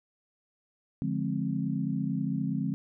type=chord; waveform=sine; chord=D half-diminished seventh; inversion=none; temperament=just; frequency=146.83 / 176.2 / 211.4 / 264.3 Hz; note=D3 / F3 / Ab3 / C4; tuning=0 / +16 / +31 / +18 cents; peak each=-33 dBFS; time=1.02-2.74 s; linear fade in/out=0 ms; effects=none